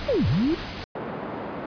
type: noise with tremolo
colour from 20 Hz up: pink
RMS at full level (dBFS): -32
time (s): 0-0.84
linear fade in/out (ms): 0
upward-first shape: triangle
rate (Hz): 3.7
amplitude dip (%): 25
type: linear two-way sweep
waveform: sine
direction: down then up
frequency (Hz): 622.3 to 80.9 to 362.5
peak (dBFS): -19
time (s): 0.08-0.55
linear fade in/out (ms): 10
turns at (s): 0.27
type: band-pass noise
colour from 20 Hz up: pink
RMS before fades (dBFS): -33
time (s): 0.95-1.66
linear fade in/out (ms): 5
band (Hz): 200 to 1100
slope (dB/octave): 12
effects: resampled to 11025 Hz